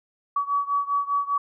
sine beating tone pair, 1135 / 1140 Hz, C#6 / C#6, +41 / +48 cents, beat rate 5 Hz, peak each -24 / -26 dBFS, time 0.36-1.38 s, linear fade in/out 5 ms, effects none

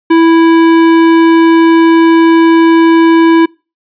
sine tone with hard clipping, 329.6 Hz, E4, in tune, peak -5 dBFS, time 0.1-3.46 s, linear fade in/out 10 ms, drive 14 dB, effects noise-tail reverb RT60 0.3 s tail -26 dB re dry + resampled to 11025 Hz

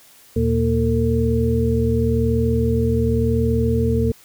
sine tone cluster, 78.2 / 119.1 / 232.4 / 451.5 Hz, D#2 / A#2 / A#3 / A4, +9 / +38 / -5 / +45 cents, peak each -21 dBFS, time 0.36-4.12 s, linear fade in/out 5 ms, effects white hiss -49 dBFS RMS until 4.24 s

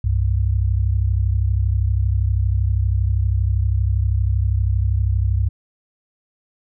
sine tone pair together, 65.41 / 98 Hz, C2 / G2, 0 / 0 cents, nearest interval perfect fifth, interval 700 cents, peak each -18 dBFS, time 0.04-5.49 s, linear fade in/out 5 ms, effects none

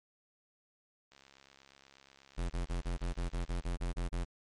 click train, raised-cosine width 0.2 ms, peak -40 dBFS, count 174, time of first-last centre 1.12-3.653 s, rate 68.3 Hz
square tone bursts, 43.65 Hz, F1, in tune, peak -33 dBFS, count 12, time 2.37-4.249 s, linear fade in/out 20 ms, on 130 ms, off 29 ms
effects MP3 48 kbps

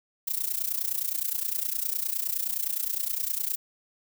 violet noise with amplitude modulation, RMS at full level -26 dBFS, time 0.27-3.56 s, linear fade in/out 10 ms, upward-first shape sine, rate 29.7 Hz, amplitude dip 85%, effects none

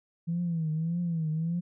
sine tone with vibrato, 164.81 Hz, E3, in tune, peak -26 dBFS, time 0.27-1.61 s, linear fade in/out 20 ms, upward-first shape triangle, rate 1.7 Hz, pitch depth 120 cents each way, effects tanh soft clip ceiling -22 dBFS

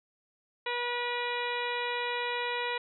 harmonic tone, 484.3 Hz, B4, 34 cents flat, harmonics 1 / 2 / 3 / 4 / 5 / 6 / 7 / 8, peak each -36 / -35 / -41 / -37 / -38 / -43 / -44 / -42 dBFS, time 0.66-2.78 s, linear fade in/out 5 ms, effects none

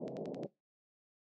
white band-pass noise, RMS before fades -42 dBFS, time 0-0.47 s, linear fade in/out 10 ms, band 140 to 640 Hz, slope 48 dB/octave
click train, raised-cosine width 0.2 ms, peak -35 dBFS, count 5, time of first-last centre 0.08-0.434 s, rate 11.3 Hz
effects noise-tail reverb RT60 0.2 s tail -20 dB re dry

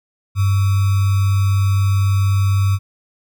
sine tone with sample-and-hold, 98 Hz, G2, in tune, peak -12 dBFS, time 0.35-2.79 s, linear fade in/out 50 ms, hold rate 1225 Hz, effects none

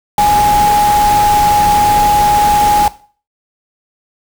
sine tone in noise, 830.6 Hz, G#5, in tune, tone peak -7 dBFS, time 0.18-2.88 s, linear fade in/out 2 ms, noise pink, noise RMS -19 dBFS, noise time 0.18-2.88 s, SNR +9 dB, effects noise-tail reverb RT60 0.4 s tail -17 dB re dry

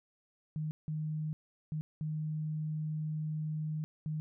sine tone bursts at uneven times, 154.5 Hz, D#3, 12 cents flat, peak -33 dBFS, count 5, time 0.56-0.71 / 0.88-1.33 / 1.72-1.81 / 2.01-3.84 / 4.06-4.2 s, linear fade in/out 0 ms, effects none

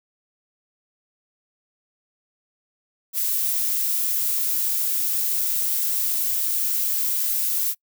violet noise with high-pass filter sweep, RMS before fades -23 dBFS, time 3.13-7.75 s, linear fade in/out 50 ms, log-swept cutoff 230 to 380 Hz, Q 0.84, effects noise-tail reverb RT60 0.1 s tail -25 dB re dry

